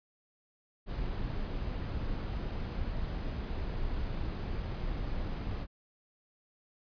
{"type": "noise", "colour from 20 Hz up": "brown", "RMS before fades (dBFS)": -35, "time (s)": [0.86, 5.67], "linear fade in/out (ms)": 50, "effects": ["resampled to 11025 Hz"]}